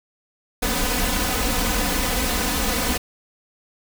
pink noise with comb filter, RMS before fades -22 dBFS, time 0.62-2.98 s, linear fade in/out 10 ms, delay 4 ms, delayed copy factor +1, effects none

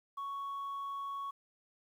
sine tone, 1112 Hz, C#6, 5 cents sharp, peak -35 dBFS, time 0.17-1.31 s, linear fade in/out 10 ms, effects tanh soft clip ceiling -36 dBFS + 11-bit

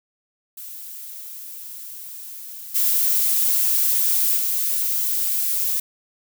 violet noise with level steps, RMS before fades -36 / -19 / -22 dBFS, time 0.57-5.8 s, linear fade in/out 5 ms, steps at 2.74 / 4.36 s, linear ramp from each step 20 ms, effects none

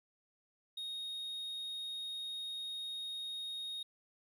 triangle tone, 3729 Hz, A#7, in tune, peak -38 dBFS, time 0.77-3.83 s, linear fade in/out 5 ms, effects 12-bit

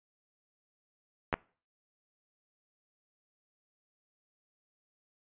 clicks, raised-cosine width 0.5 ms, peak -13 dBFS, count 2, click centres 1.328 / 1.34 s, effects noise-tail reverb RT60 0.4 s tail -24 dB re dry + resampled to 8000 Hz

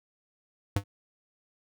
square tone with exponential decay, 100 Hz, G2, 35 cents sharp, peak -21 dBFS, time 0.76-0.84 s, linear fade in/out 5 ms, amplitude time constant 17 ms, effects none

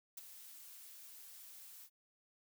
blue noise with ADSR envelope, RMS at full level -45 dBFS, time 0.17-1.9 s, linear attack 7 ms, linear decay 21 ms, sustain -10 dB, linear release 67 ms, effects none

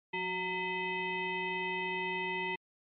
sine tone with frequency modulation, 1465 Hz, F#6, 18 cents flat, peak -32 dBFS, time 0.13-2.56 s, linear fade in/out 10 ms, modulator 547 Hz, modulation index 2.4, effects MP3 32 kbps

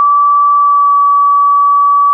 sine tone with pitch glide, 1156 to 1144 Hz, D6 to D6, -28 to -46 cents, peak -5 dBFS, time 0-2.13 s, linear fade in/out 0 ms, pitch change -18 cents, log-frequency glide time 0.56-0.96 s, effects none

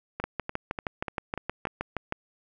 two click trains, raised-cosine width 0.5 ms, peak -14 / -17 dBFS, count 13 / 6, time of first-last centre 0.24-2.124 / 0.2-1.671 s, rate 6.37 / 3.4 Hz, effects none

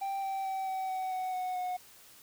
triangle tone with pitch steps, 784 / 775.9 / 767.9 / 759.9 / 752.1 / 744.3 / 736.6 / 729 Hz, G5 / G5 / G5 / F#5 / F#5 / F#5 / F#5 / F#5, 0 / -18 / -36 / +46 / +28 / +10 / -8 / -26 cents, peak -30 dBFS, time 0.01-1.77 s, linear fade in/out 10 ms, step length 220 ms, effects white hiss -56 dBFS RMS until 2.22 s

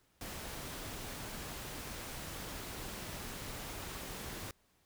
pink noise, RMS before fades -44 dBFS, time 0.21-4.51 s, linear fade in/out 2 ms, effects pink hiss -72 dBFS RMS until 4.85 s

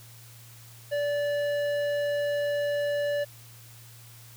sine tone with tanh clipping, 580 Hz, D5, 22 cents flat, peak -27 dBFS, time 0.91-3.25 s, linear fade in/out 20 ms, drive 13 dB, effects added 116 Hz sine -49 dBFS peak until 4.36 s + white hiss -52 dBFS RMS until 4.36 s

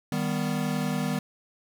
square chord, Eb augmented, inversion none, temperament equal, 155.56 / 196 / 246.9 Hz, Eb3 / G3 / B3, 0 / 0 / 0 cents, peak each -31 dBFS, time 0.12-1.19 s, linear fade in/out 2 ms, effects none

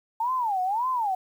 sine tone with vibrato, 872 Hz, A5, 16 cents flat, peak -23 dBFS, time 0.2-1.15 s, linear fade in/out 5 ms, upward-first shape sine, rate 1.8 Hz, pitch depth 300 cents each way, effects 9-bit

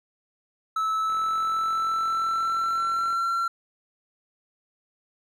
triangle tone with pitch glide, 1305 to 1361.2 Hz, E6 to F6, -18 to -45 cents, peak -21 dBFS, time 0.76-3.48 s, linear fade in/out 5 ms, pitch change +73 cents, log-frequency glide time 0.97-3.31 s
click train, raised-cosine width 0.5 ms, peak -30 dBFS, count 88, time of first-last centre 1.1-3.128 s, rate 42.9 Hz
effects none

